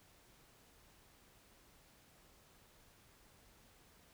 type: silence
effects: pink hiss -66 dBFS RMS until 4.13 s